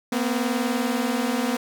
sawtooth tone pair together, 234.3 / 254.7 Hz, A#3 / C4, +9 / -46 cents, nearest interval minor second, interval 145 cents, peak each -21 dBFS, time 0.12-1.57 s, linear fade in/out 5 ms, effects none

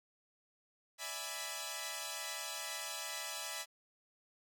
5% pulse chord, E dominant seventh, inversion third, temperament equal, 587.3 / 659.3 / 830.6 / 987.8 Hz, D5 / E5 / G#5 / B5, 0 / 0 / 0 / 0 cents, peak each -36 / -34 / -34 / -34 dBFS, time 0.98-3.66 s, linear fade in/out 50 ms, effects none

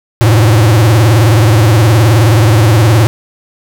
square tone with vibrato, 111.3 Hz, A2, 20 cents sharp, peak -5 dBFS, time 0.21-3.07 s, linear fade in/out 0 ms, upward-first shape triangle, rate 19 Hz, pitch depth 220 cents each way, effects none

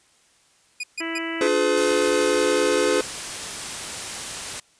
sawtooth tone bursts, 2459 Hz, D#7, 21 cents flat, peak -23 dBFS, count 3, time 0.8-1.185 s, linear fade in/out 5 ms, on 35 ms, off 140 ms
harmonic tone, 329.6 Hz, E4, in tune, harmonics 1 / 2 / 3 / 4 / 5 / 6 / 7 / 8 / 9, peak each -29 / -38 / -39 / -38 / -37 / -32 / -38 / -41 / -38 dBFS, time 1-1.48 s, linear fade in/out 10 ms
square chord, D diminished seventh, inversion none, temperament just, 293.7 / 352.4 / 422.9 / 507.5 Hz, D4 / F4 / Ab4 / Cb5, 0 / +16 / +31 / +47 cents, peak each -28 / -26 / -23 / -23 dBFS, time 1.41-3.01 s, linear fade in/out 2 ms
white noise, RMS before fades -31 dBFS, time 1.77-4.6 s, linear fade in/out 5 ms
effects white hiss -59 dBFS RMS until 4.79 s + resampled to 22050 Hz

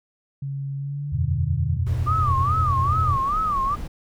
sine tone with pitch glide, 138.4 to 150.06 Hz, C#3 to D3, -2 to +38 cents, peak -26 dBFS, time 0.42-1.77 s, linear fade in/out 5 ms, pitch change +140 cents, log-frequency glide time 0.76-1.36 s
sine chord, E suspended second, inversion none, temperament equal, 82.41 / 92.5 / 123.47 Hz, E2 / F#2 / B2, 0 / 0 / 0 cents, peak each -25 dBFS, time 1.12-3.17 s, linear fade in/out 10 ms
brown noise, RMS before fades -32 dBFS, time 1.86-3.88 s, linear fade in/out 10 ms
sine tone with vibrato, 1174.7 Hz, D6, in tune, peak -20 dBFS, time 2.06-3.76 s, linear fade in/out 20 ms, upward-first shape sine, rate 2.4 Hz, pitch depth 170 cents each way
effects none

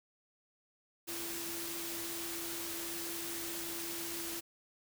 sine tone in noise, 336.9 Hz, E4, 38 cents sharp, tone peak -45 dBFS, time 1.07-4.41 s, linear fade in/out 20 ms, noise white, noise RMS -41 dBFS, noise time 1.07-4.41 s, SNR -7 dB, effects none

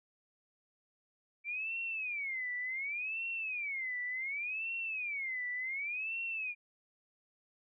sine tone with vibrato, 2316 Hz, D7, 25 cents flat, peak -35 dBFS, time 1.44-6.55 s, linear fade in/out 50 ms, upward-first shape sine, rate 0.68 Hz, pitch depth 280 cents each way, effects none

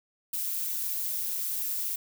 violet noise with amplitude modulation, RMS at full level -29 dBFS, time 0.33-1.96 s, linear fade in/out 5 ms, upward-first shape sine, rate 179 Hz, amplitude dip 55%, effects none

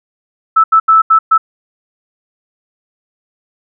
sine tone bursts at uneven times, 1313 Hz, E6, 7 cents flat, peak -4 dBFS, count 5, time 0.56-0.64 / 0.72-0.8 / 0.88-1.02 / 1.1-1.19 / 1.31-1.38 s, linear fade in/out 10 ms, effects none

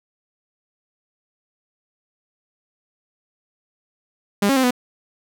sawtooth tone with pitch steps, 202 / 272.9 / 260.7 / 247.8 Hz, G#3 / C#4 / C4 / B3, -48 / -27 / -6 / +6 cents, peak -11 dBFS, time 4.42-4.708 s, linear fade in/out 5 ms, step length 72 ms, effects none

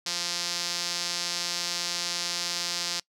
sawtooth tone with band-pass filter, 174.2 Hz, F3, 4 cents flat, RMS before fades -31 dBFS, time 0.06-3 s, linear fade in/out 5 ms, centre 5100 Hz, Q 2.4, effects noise-tail reverb RT60 0.1 s tail -24 dB re dry

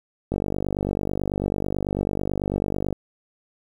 click train, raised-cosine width 2 ms, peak -11 dBFS, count 129, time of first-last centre 0.32-2.927 s, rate 49.1 Hz, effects 8-bit

